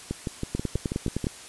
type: two click trains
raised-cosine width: 3 ms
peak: -15 / -13 dBFS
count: 8 / 8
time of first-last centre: 0.11-1.243 / 0.55-1.269 s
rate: 6.18 / 9.74 Hz
effects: white hiss -44 dBFS RMS until 1.48 s + resampled to 24000 Hz